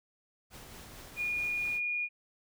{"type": "noise with tremolo", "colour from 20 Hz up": "pink", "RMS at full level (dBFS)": -48, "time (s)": [0.5, 1.81], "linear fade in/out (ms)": 50, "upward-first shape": "triangle", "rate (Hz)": 4.5, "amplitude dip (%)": 30}
{"type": "tone", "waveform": "sine", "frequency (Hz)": 2437, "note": "D#7", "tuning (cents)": -37, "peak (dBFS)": -30, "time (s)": [1.16, 2.09], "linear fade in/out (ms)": 50}
{"effects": []}